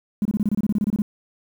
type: tone bursts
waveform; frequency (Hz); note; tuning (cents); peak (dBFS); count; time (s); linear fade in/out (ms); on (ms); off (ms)
triangle; 207.7; G#3; 0; -13; 14; 0.22-1.02; 2; 33; 26
effects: tanh soft clip ceiling -15 dBFS + 8-bit